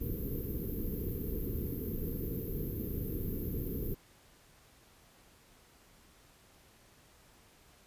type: band-stop noise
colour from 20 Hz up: pink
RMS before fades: -36 dBFS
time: 0-3.95 s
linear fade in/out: 20 ms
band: 480 to 12000 Hz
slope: 96 dB/octave
effects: pink hiss -62 dBFS RMS until 7.86 s + resampled to 32000 Hz